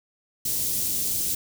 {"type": "band-stop noise", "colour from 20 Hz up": "white", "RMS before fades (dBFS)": -26, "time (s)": [0.45, 1.35], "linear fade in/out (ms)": 5, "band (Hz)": [300, 5500], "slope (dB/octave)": 12, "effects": []}